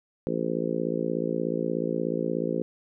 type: harmonic tone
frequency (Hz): 56.7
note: A#1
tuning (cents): -47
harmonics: 3 / 4 / 5 / 6 / 7 / 8 / 9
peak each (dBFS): -33 / -33 / -33 / -33 / -33 / -33 / -33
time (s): 0.27-2.62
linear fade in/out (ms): 0
effects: none